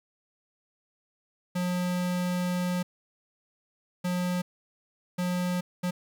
square tone bursts at uneven times, 179.3 Hz, F3, 46 cents sharp, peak -27 dBFS, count 4, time 1.55-2.83 / 4.04-4.42 / 5.18-5.61 / 5.83-5.91 s, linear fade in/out 10 ms, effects 11-bit

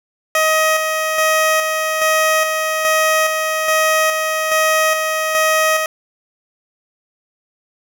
15% pulse tone with tremolo, 630 Hz, D#5, 21 cents sharp, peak -6 dBFS, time 0.35-5.86 s, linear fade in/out 2 ms, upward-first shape square, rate 1.2 Hz, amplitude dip 40%, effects 7-bit

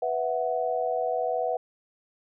sine chord, B suspended fourth, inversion none, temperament equal, 493.9 / 659.3 / 740 Hz, B4 / E5 / F#5, 0 / 0 / 0 cents, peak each -29 dBFS, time 0.02-1.57 s, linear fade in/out 5 ms, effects none

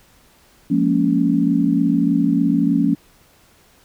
sine chord, Bb minor seventh, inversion second, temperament just, 174.81 / 209.8 / 233.1 / 279.7 Hz, F3 / Ab3 / Bb3 / Db4, +2 / +18 / 0 / +16 cents, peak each -20 / -22 / -20 / -17 dBFS, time 0.7-2.95 s, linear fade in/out 10 ms, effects pink hiss -53 dBFS RMS until 3.84 s

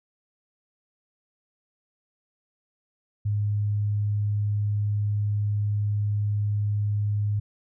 sine tone, 103.7 Hz, G#2, 2 cents flat, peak -22 dBFS, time 3.25-7.4 s, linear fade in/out 10 ms, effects none

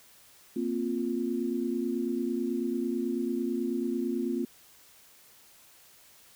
sine chord, Bb suspended second, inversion none, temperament just, 233.1 / 262.2 / 349.6 Hz, Bb3 / C4 / F4, 0 / +4 / +2 cents, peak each -32 dBFS, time 0.56-4.45 s, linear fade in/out 5 ms, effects white hiss -57 dBFS RMS until 6.35 s

